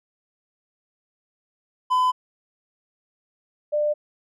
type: tone pair in turn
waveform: triangle / sine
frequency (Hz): 1010 / 596.4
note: B5 / D5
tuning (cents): +39 / +27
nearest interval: major sixth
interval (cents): 912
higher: first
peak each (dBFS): -15 / -19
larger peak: first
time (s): 1.9-2.12 / 3.72-3.94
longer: neither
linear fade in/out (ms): 20
effects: none

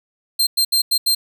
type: tone bursts at uneven times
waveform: sawtooth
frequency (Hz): 4166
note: C8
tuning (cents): -8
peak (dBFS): -11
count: 5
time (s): 0.39-0.47 / 0.57-0.65 / 0.72-0.82 / 0.91-0.98 / 1.06-1.15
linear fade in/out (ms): 10
effects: none

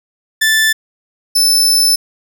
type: tone pair in turn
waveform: sawtooth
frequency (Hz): 1760 / 5274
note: A6 / E8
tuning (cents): 0 / 0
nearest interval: octave + perfect fifth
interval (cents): 1900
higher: second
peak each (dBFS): -6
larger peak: neither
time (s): 0.41-0.73 / 1.35-1.96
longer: second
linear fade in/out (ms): 10
effects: none

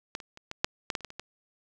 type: clicks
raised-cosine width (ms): 0.2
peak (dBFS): -15 / -27 / -29 / -19 / -6 / -12 / -12 / -30 / -21 / -27 / -20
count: 11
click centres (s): 0.151 / 0.202 / 0.374 / 0.514 / 0.645 / 0.902 / 0.952 / 1.007 / 1.047 / 1.104 / 1.196
effects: none

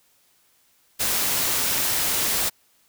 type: noise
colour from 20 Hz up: white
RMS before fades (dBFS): -23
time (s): 0.99-2.5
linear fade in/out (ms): 20
effects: white hiss -62 dBFS RMS until 2.88 s

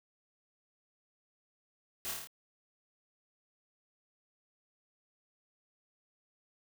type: noise with echo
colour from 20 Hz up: white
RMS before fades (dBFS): -39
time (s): 2.05-2.11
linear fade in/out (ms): 0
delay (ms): 27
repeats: 6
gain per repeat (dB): -2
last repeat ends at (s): 2.272
effects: none

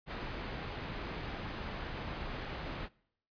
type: low-pass noise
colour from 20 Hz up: pink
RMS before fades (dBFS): -41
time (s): 0.06-2.89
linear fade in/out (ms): 50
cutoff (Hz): 3100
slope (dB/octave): 12
effects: noise-tail reverb RT60 0.7 s tail -24 dB re dry + resampled to 11025 Hz

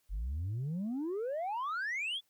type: exponential sweep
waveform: sine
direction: up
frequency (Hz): 44 to 3520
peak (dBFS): -31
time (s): 0.09-2.21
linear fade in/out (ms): 50
effects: tanh soft clip ceiling -32 dBFS + white hiss -75 dBFS RMS until 2.29 s

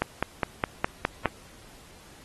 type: click train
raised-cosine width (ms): 0.5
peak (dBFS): -8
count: 7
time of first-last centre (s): 0.02-1.257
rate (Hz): 4.85
effects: pink hiss -52 dBFS RMS until 2.24 s + AAC 32 kbps

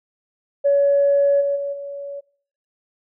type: tone with level steps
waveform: sine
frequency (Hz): 564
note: C#5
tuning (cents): +30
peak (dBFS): -12 / -17 / -22 / -28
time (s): 0.64-2.21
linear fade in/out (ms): 20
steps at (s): 1.4 / 1.55 / 1.72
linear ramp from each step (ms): 20
effects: noise-tail reverb RT60 0.6 s tail -24 dB re dry + tanh soft clip ceiling -8 dBFS

